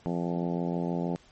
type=harmonic tone; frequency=86.3 Hz; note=F2; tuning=20 cents flat; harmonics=2 / 3 / 4 / 5 / 6 / 7 / 8 / 9 / 10; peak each=-30 / -34 / -36 / -38 / -40 / -41 / -42 / -43 / -44 dBFS; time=0.06-1.16 s; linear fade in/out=0 ms; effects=pink hiss -59 dBFS RMS until 1.31 s + MP3 32 kbps